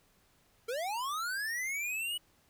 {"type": "linear sweep", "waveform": "square", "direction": "up", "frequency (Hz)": [440, 2960], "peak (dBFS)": -34, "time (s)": [0.68, 2.18], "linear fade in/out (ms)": 10, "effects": ["pink hiss -68 dBFS RMS until 2.49 s"]}